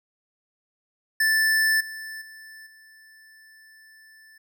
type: tone with level steps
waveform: square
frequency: 1760 Hz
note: A6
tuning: in tune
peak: -19 / -35 / -43 / -50 dBFS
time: 1.2-4.38 s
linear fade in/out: 5 ms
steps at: 1.8 / 2.21 / 2.66 s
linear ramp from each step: 10 ms
effects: none